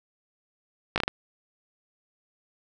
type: slowing click train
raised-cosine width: 0.3 ms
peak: -8 dBFS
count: 5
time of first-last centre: 0.96-1.079 s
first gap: 18 ms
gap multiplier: 1.35
effects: none